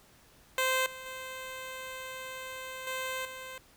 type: tone with level steps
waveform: 10% pulse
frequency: 519 Hz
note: C5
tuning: 14 cents flat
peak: -18 / -34 / -31 / -25 / -33 dBFS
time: 0.58-3.58 s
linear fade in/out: 2 ms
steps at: 0.86 / 1.06 / 2.87 / 3.25 s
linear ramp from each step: 2 ms
effects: pink hiss -60 dBFS RMS until 3.76 s